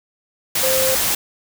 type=tone in noise; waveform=sine; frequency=523.3 Hz; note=C5; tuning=in tune; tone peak=-18 dBFS; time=0.63-0.95 s; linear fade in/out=5 ms; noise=white; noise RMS=-19 dBFS; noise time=0.55-1.15 s; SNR=-2 dB; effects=none